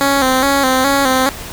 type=tone with vibrato; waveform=10% pulse; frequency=268.6 Hz; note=C4; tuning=46 cents sharp; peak=-3 dBFS; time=0.01-1.29 s; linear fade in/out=0 ms; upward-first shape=square; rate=2.4 Hz; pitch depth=58 cents each way; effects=pink hiss -29 dBFS RMS until 1.52 s